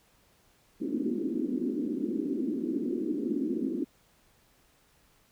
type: band-pass noise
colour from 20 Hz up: white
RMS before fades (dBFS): -31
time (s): 0.8-3.85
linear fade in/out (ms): 20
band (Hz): 220 to 350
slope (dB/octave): 48
effects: pink hiss -65 dBFS RMS until 5.31 s